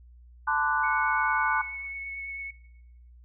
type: chord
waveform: sine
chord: D dominant seventh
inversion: second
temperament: equal with one note detuned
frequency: 880 / 1022.6 / 1174.7 / 1480 Hz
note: A5 / C6 / D6 / F#6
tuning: 0 / -40 / 0 / 0 cents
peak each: -28 / -30 / -30 / -27 dBFS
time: 0.47-1.62 s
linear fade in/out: 10 ms
type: tone with vibrato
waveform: sine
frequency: 2208 Hz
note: C#7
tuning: 7 cents flat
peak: -34 dBFS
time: 0.83-2.51 s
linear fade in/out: 10 ms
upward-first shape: triangle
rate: 9.1 Hz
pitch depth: 12 cents each way
effects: noise-tail reverb RT60 0.9 s tail -20 dB re dry + added 60 Hz sine -49 dBFS peak until 3.24 s